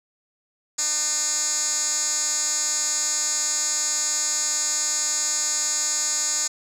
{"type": "tone with band-pass filter", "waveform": "10% pulse", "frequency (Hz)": 301.8, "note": "D4", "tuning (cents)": 47, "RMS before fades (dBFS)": -24, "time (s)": [0.78, 6.48], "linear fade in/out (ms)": 10, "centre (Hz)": 6600, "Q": 9.1, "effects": []}